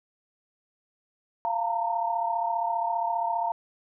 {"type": "tone cluster", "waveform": "sine", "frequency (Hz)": [694, 902, 937], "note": ["F5", "A5", "A#5"], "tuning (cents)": [-11, 43, 9], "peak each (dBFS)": [-29, -28, -31], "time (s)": [1.45, 3.52], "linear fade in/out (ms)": 0, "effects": []}